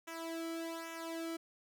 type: tone with flanger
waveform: sawtooth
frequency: 329.6 Hz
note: E4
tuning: in tune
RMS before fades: -42 dBFS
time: 0.07-1.37 s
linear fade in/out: 10 ms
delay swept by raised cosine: 0.22 to 1.13 ms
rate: 1.2 Hz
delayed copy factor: -0.8
effects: none

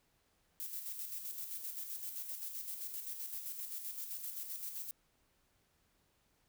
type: noise with tremolo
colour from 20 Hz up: violet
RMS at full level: -42 dBFS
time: 0.6-4.91 s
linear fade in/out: 0 ms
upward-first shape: square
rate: 7.7 Hz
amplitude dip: 45%
effects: pink hiss -75 dBFS RMS until 6.48 s

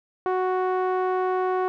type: tone with low-pass filter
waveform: sawtooth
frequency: 370 Hz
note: F#4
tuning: in tune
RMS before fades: -24 dBFS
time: 0.26-1.68 s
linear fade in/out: 0 ms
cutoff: 1100 Hz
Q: 1.6
effects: none

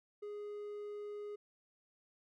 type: tone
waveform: triangle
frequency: 414.6 Hz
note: G#4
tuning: 3 cents flat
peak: -40 dBFS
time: 0.22-1.36 s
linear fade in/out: 10 ms
effects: none

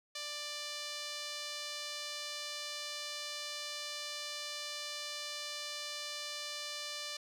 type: tone with band-pass filter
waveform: sawtooth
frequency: 590 Hz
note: D5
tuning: 8 cents sharp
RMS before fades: -42 dBFS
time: 0.15-7.17 s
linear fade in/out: 5 ms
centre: 4600 Hz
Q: 1.5
effects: none

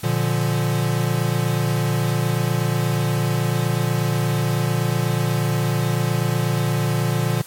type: chord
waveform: square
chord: Bb major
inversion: none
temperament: equal with one note detuned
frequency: 118.24 / 146.83 / 174.61 Hz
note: Bb2 / D3 / F3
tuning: +25 / 0 / 0 cents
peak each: -22 / -23 / -26 dBFS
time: 0.03-7.42 s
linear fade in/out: 10 ms
effects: white hiss -41 dBFS RMS until 7.46 s + MP3 64 kbps

